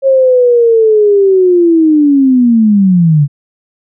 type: linear sweep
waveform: sine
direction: down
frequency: 544 to 138.59 Hz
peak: -4 dBFS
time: 0.02-3.28 s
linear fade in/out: 50 ms
effects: none